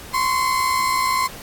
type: tone pair together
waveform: 35% pulse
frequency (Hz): 1033 / 1093.3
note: C6 / C#6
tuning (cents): -22 / -24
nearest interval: minor second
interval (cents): 98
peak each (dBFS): -17 / -22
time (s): 0.13-1.28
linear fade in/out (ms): 20
effects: pink hiss -38 dBFS RMS until 1.42 s + AAC 64 kbps